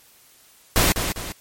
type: noise with echo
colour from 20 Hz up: pink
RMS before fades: -17 dBFS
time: 0.76-0.92 s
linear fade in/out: 0 ms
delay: 200 ms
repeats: 2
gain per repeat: -7 dB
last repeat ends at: 1.32 s
effects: white hiss -53 dBFS RMS until 1.4 s + MP3 64 kbps